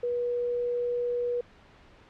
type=tone; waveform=sine; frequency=484.4 Hz; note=B4; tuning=34 cents flat; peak=-26 dBFS; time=0.03-1.41 s; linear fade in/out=5 ms; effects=pink hiss -55 dBFS RMS until 2.09 s + low-pass 3000 Hz 12 dB/octave